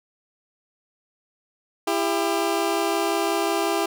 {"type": "tone pair together", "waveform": "20% pulse", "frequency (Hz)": [334.4, 400], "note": ["E4", "G4"], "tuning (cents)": [25, 35], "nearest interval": "minor third", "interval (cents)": 310, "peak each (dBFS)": -19, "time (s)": [1.87, 3.86], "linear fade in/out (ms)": 5, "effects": []}